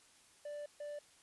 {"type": "tone bursts at uneven times", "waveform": "triangle", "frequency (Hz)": 587.3, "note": "D5", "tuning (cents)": 0, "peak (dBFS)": -40, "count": 2, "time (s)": [[0.45, 0.66], [0.8, 0.99]], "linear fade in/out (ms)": 5, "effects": ["white hiss -65 dBFS RMS until 1.22 s", "resampled to 24000 Hz"]}